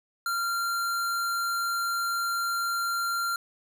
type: tone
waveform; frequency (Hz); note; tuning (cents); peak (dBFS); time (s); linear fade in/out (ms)
square; 1382; F6; -19; -27; 0.26-3.36; 2
effects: none